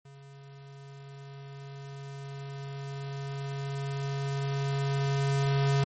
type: tone with level ramp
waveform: square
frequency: 138.59 Hz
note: C#3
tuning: in tune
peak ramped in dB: -49 to -23 dBFS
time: 0.05-5.84 s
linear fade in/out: 5 ms
effects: MP3 32 kbps